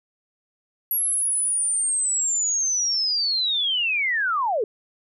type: linear sweep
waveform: sine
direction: down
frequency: 11460 to 389.6 Hz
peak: -20 dBFS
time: 0.91-4.64 s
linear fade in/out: 2 ms
effects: none

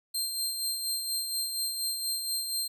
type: tone with tremolo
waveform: 20% pulse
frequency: 4171 Hz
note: C8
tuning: 6 cents flat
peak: -22 dBFS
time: 0.14-2.68 s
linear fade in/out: 10 ms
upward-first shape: sine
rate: 4.2 Hz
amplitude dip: 45%
effects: none

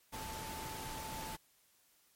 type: tone in noise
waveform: sine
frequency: 880 Hz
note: A5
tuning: in tune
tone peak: -46 dBFS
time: 0.12-1.37 s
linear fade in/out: 20 ms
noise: pink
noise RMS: -45 dBFS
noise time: 0.12-1.37 s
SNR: -4 dB
effects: white hiss -70 dBFS RMS until 2.15 s + MP3 64 kbps

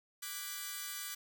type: chord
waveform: 5% pulse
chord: G# half-diminished seventh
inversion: second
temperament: equal with one note detuned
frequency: 1174.7 / 1480 / 1643.1 / 1975.5 Hz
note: D6 / F#6 / G#6 / B6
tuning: 0 / 0 / -19 / 0 cents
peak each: -34 / -35 / -36 / -35 dBFS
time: 0.22-1.15 s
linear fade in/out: 10 ms
effects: none

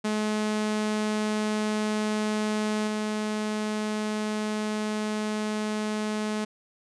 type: tone with level steps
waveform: sawtooth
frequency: 213.4 Hz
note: G#3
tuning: 47 cents sharp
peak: -21 / -23 dBFS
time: 0.04-6.45 s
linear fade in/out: 10 ms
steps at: 2.87 s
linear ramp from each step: 5 ms
effects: resampled to 22050 Hz

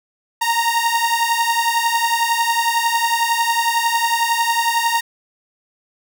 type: beating tone pair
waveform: sawtooth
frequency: 923 / 934 Hz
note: A#5 / A#5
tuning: -17 / +3 cents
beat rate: 11 Hz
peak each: -15 dBFS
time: 0.41-5.01 s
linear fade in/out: 10 ms
effects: none

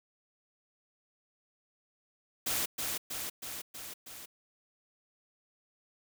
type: noise with echo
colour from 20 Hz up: white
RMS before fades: -32 dBFS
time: 2.46-2.66 s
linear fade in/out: 10 ms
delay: 320 ms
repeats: 5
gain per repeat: -3 dB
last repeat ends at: 4.26 s
effects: none

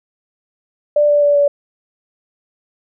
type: tone with pitch steps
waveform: sine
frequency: 590 / 584.6 / 579.2 / 573.9 Hz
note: D5 / D5 / D5 / D5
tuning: +8 / -8 / -24 / -40 cents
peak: -9 dBFS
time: 0.96-1.48 s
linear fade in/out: 5 ms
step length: 130 ms
effects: none

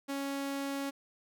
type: tone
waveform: sawtooth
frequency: 277.2 Hz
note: C#4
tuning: in tune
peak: -30 dBFS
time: 0.08-0.91 s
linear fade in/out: 20 ms
effects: none

